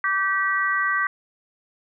harmonic tone, 387.5 Hz, G4, 20 cents flat, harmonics 3 / 4 / 5, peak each -24 / -24 / -24 dBFS, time 0.04-1.07 s, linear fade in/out 2 ms, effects none

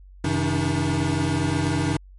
square tone cluster, 93.1 / 133.7 / 159.4 / 288.4 / 316.4 Hz, F#2 / C3 / D#3 / D4 / D#4, +11 / +38 / +42 / -31 / +29 cents, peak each -28 dBFS, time 0.24-1.97 s, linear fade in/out 5 ms, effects added 47 Hz sine -43 dBFS peak until 2.18 s + MP3 48 kbps

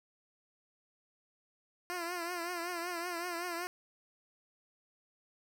10% pulse tone with vibrato, 347.6 Hz, F4, 8 cents flat, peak -28 dBFS, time 1.9-3.67 s, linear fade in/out 0 ms, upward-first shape triangle, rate 5.3 Hz, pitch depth 83 cents each way, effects none

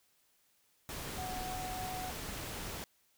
sine tone in noise, 740 Hz, F#5, in tune, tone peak -40 dBFS, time 1.18-2.1 s, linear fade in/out 0 ms, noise pink, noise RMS -42 dBFS, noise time 0.89-2.84 s, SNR -1 dB, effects white hiss -72 dBFS RMS until 3.17 s

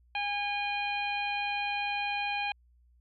harmonic tone with a mistuned harmonic, 817 Hz, G#5, 29 cents flat, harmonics 1 / 2 / 3 / 4 / 5, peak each -33 / -41 / -33 / -40 / -45 dBFS, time 0.15-2.52 s, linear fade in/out 2 ms, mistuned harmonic 4, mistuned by -65 cents, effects added 60 Hz sine -60 dBFS peak until 3 s

